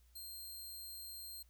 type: tone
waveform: 10% pulse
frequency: 4186 Hz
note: C8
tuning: in tune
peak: -40 dBFS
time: 0.15-1.43 s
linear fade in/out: 10 ms
effects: added 60 Hz sine -64 dBFS peak until 1.49 s + white hiss -75 dBFS RMS until 1.49 s